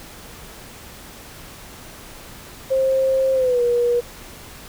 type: tone with pitch glide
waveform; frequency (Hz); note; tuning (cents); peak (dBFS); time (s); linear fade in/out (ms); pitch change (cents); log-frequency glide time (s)
sine; 530 to 480.4; C5 to B4; +22 to -48; -15; 2.7-4.01; 20; -170; 3.34-3.62
effects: pink hiss -40 dBFS RMS until 4.68 s